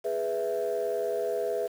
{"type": "chord", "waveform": "sine", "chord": "E major", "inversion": "first", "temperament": "equal", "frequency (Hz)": [415.3, 493.9, 659.3], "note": ["G#4", "B4", "E5"], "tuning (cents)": [0, 0, 0], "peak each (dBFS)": -30, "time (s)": [0.04, 1.68], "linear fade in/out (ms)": 20, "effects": ["tanh soft clip ceiling -21 dBFS", "8-bit"]}